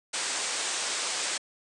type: low-pass noise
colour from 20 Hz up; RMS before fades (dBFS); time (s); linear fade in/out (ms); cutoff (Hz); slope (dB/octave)
white; -31; 0.13-1.38; 10; 9000; 96
effects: high-pass 400 Hz 12 dB/octave